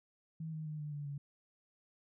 sine tone with pitch steps, 160.2 / 156.45 / 152.79 / 149.21 / 145.72 / 142.31 Hz, E3 / D#3 / D#3 / D3 / D3 / C#3, -49 / +10 / -31 / +28 / -13 / +46 cents, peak -39 dBFS, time 0.4-1.18 s, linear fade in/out 5 ms, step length 130 ms, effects none

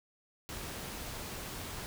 pink noise, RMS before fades -42 dBFS, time 0.49-1.86 s, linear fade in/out 0 ms, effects none

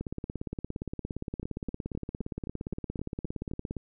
two click trains, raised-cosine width 3 ms, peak -21 / -24 dBFS, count 66 / 9, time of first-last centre 0.01-3.767 / 1.43-3.513 s, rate 17.3 / 3.84 Hz, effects none

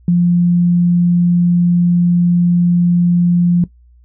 sine tone, 174.61 Hz, F3, in tune, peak -8 dBFS, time 0.08-3.64 s, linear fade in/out 2 ms, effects noise-tail reverb RT60 0.1 s tail -17 dB re dry + added 60 Hz sine -43 dBFS peak until 4.04 s

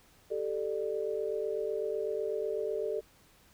sine chord, G suspended second, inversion none, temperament equal with one note detuned, 392 / 440 / 596.6 Hz, G4 / A4 / D5, 0 / 0 / +27 cents, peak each -36 / -33 / -37 dBFS, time 0.3-3.01 s, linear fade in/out 20 ms, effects pink hiss -62 dBFS RMS until 3.53 s

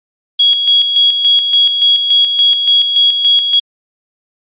sine tone with tremolo, 3322 Hz, G#7, in tune, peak -5 dBFS, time 0.39-3.6 s, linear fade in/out 10 ms, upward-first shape square, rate 3.5 Hz, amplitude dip 50%, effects resampled to 8000 Hz

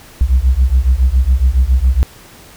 sine beating tone pair, 60.6 / 67.8 Hz, B1 / C#2, -32 / -38 cents, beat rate 7.2 Hz, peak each -10 dBFS, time 0.21-2.03 s, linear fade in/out 0 ms, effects tanh soft clip ceiling -4 dBFS + pink hiss -40 dBFS RMS until 2.56 s

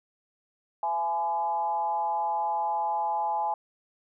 sine tone with frequency modulation, 843 Hz, G#5, 26 cents sharp, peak -25 dBFS, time 0.83-3.54 s, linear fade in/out 2 ms, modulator 169 Hz, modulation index 0.69, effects none

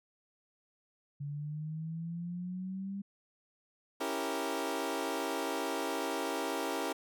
sine exponential sweep, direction up, 142 to 199.9 Hz, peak -36 dBFS, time 1.2-3.02 s, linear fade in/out 10 ms
20% pulse chord, C# diminished seventh, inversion none, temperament equal, 277.2 / 329.6 / 392 / 466.2 Hz, C#4 / E4 / G4 / Bb4, 0 / 0 / 0 / 0 cents, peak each -34 dBFS, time 4-6.93 s, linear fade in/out 10 ms
effects none

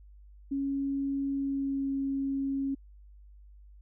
sine tone with pitch glide, 276.2 to 273.3 Hz, C#4 to C#4, -6 to -24 cents, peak -28 dBFS, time 0.51-2.75 s, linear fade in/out 10 ms, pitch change -18 cents, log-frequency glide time 1.33-1.92 s, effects added 50 Hz sine -50 dBFS peak until 3.81 s

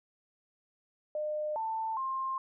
sine tone with pitch steps, 606 / 889 / 1059 Hz, D#5 / A5 / C6, -46 / +18 / +21 cents, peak -31 dBFS, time 1.15-2.38 s, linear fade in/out 2 ms, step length 410 ms, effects none

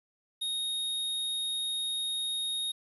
square tone, 3729 Hz, A#7, in tune, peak -31 dBFS, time 0.41-2.72 s, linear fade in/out 10 ms, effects resampled to 32000 Hz + 10-bit

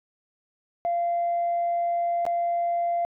sine tone with dropouts, 690 Hz, F5, 21 cents flat, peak -21 dBFS, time 0.85-3.05 s, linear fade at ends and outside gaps 0 ms, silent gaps 2.253-2.265 s, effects tanh soft clip ceiling -19 dBFS

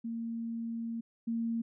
sine tone pair in turn, 229.9 / 229.9 Hz, A#3 / A#3, -24 / -24 cents, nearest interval unison, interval 0 cents, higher neither, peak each -34 / -30 dBFS, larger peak second, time 0.04-1.01 / 1.27-1.62 s, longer first, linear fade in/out 10 ms, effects none

